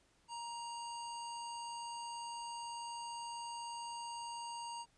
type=harmonic tone with a mistuned harmonic; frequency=939 Hz; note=A#5; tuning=12 cents sharp; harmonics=1 / 3 / 5 / 7 / 9; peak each=-43 / -53 / -53 / -57 / -55 dBFS; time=0.28-4.86 s; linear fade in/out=50 ms; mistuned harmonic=5; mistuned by=-15 cents; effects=pink hiss -72 dBFS RMS until 4.97 s + resampled to 22050 Hz